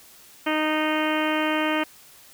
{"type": "harmonic tone", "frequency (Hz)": 309.1, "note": "D#4", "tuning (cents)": -11, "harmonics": [1, 2, 3, 4, 5, 6, 7, 8, 9, 10], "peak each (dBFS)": [-25, -28, -30, -31, -32, -33, -33, -34, -35, -35], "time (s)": [0.46, 1.84], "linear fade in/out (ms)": 10, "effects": ["white hiss -50 dBFS RMS until 2.33 s"]}